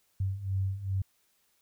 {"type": "beating tone pair", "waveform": "sine", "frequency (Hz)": [94.6, 97.1], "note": ["F#2", "G2"], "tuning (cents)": [39, -16], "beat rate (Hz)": 2.5, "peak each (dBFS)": [-34, -30], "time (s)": [0.2, 1.02], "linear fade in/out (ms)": 5, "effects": ["white hiss -71 dBFS RMS until 1.61 s"]}